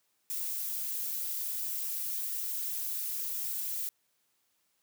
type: noise with flanger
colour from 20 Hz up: violet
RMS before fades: -35 dBFS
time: 0.3-3.89 s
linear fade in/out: 0 ms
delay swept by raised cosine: 2 to 4.6 ms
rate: 2.3 Hz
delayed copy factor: +0.55
effects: white hiss -75 dBFS RMS until 4.82 s + high-pass 80 Hz 12 dB/octave